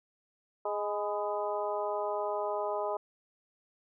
harmonic tone with a mistuned harmonic, 207.7 Hz, G#3, in tune, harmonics 2 / 3 / 4 / 5 / 6, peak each -36 / -34 / -37 / -38 / -42 dBFS, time 0.65-2.97 s, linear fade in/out 5 ms, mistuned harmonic 5, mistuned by -55 cents, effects none

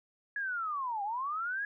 sine linear two-way sweep, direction down then up, 1690 to 784 to 1690 Hz, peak -32 dBFS, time 0.36-1.65 s, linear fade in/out 2 ms, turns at 1.03 s, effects none

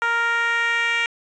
10% pulse tone with band-pass filter sweep, 466.2 Hz, A#4, in tune, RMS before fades -21 dBFS, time 0.02-1.06 s, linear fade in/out 0 ms, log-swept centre 1300 to 2300 Hz, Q 2.3, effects resampled to 22050 Hz

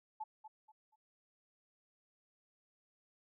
sine tone with echo, 866 Hz, A5, 28 cents flat, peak -39 dBFS, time 0.2-0.24 s, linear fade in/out 10 ms, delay 240 ms, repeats 3, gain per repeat -10 dB, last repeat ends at 0.96 s, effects none

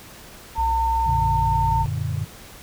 sine tone, 906 Hz, A#5, 50 cents flat, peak -19 dBFS, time 0.55-1.86 s, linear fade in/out 50 ms
sine tone with pitch glide, 62.4 to 56.56 Hz, B1 to A1, +19 to +48 cents, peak -24 dBFS, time 0.58-1.86 s, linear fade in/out 0 ms, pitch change -171 cents, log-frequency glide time 1.13-1.32 s
sine chord, Gb augmented, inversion none, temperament equal, 92.5 / 116.54 / 146.83 Hz, Gb2 / Bb2 / D3, 0 / 0 / 0 cents, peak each -27 dBFS, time 1.06-2.25 s, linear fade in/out 10 ms
effects pink hiss -43 dBFS RMS until 2.62 s

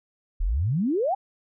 sine exponential sweep, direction up, 34.56 to 830.6 Hz, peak -21 dBFS, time 0.4-1.15 s, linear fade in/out 10 ms, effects none

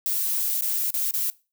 violet noise with dropouts, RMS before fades -25 dBFS, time 0.06-1.3 s, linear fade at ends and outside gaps 0 ms, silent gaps 0.609-0.622 / 0.905-0.94 / 1.109-1.139 s, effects noise-tail reverb RT60 0.3 s tail -21 dB re dry

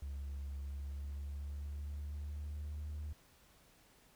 triangle tone with pitch glide, 69.6 to 75.03 Hz, C#2 to D2, +8 to +38 cents, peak -37 dBFS, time 0.02-3.13 s, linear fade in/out 5 ms, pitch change +130 cents, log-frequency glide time 0.65-2.89 s, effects tanh soft clip ceiling -36 dBFS + pink hiss -66 dBFS RMS until 4.15 s

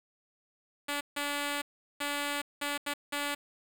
5% pulse tone bursts at uneven times, 288.1 Hz, D4, 33 cents flat, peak -20 dBFS, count 6, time 0.88-1.01 / 1.16-1.62 / 2-2.42 / 2.61-2.78 / 2.86-2.94 / 3.12-3.35 s, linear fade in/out 10 ms, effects 9-bit

